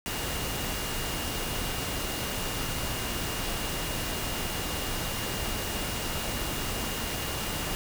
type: tone in noise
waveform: sine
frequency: 2838 Hz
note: F7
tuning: 27 cents sharp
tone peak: -41 dBFS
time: 0.06-7.75 s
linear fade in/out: 0 ms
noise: pink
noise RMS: -32 dBFS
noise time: 0.06-7.75 s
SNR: -12 dB
effects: none